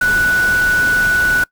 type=tone in noise; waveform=sine; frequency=1480 Hz; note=F#6; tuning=in tune; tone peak=-11 dBFS; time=0.01-1.44 s; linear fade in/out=5 ms; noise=pink; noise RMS=-25 dBFS; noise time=0.01-1.44 s; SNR=+11 dB; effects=noise-tail reverb RT60 0.1 s tail -23 dB re dry